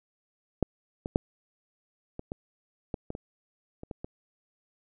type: clicks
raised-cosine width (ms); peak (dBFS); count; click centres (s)
2; -10 / -20 / -8 / -23 / -21 / -18 / -21 / -24 / -27 / -23 / -23; 11; 0.627 / 1.059 / 1.159 / 2.194 / 2.319 / 2.942 / 3.104 / 3.151 / 3.834 / 3.912 / 4.045
effects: none